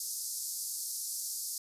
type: band-pass noise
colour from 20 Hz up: white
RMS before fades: -38 dBFS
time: 0-1.58 s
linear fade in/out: 2 ms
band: 4700 to 13000 Hz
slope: 48 dB/octave
effects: resampled to 32000 Hz